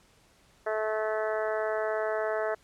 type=harmonic tone; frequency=216.8 Hz; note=A3; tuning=25 cents flat; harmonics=2 / 3 / 4 / 5 / 6 / 7 / 8 / 9; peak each=-32 / -30 / -39 / -41 / -39 / -40 / -40 / -45 dBFS; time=0.66-2.55 s; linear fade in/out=10 ms; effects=pink hiss -62 dBFS RMS until 2.63 s + low-pass 10000 Hz 12 dB/octave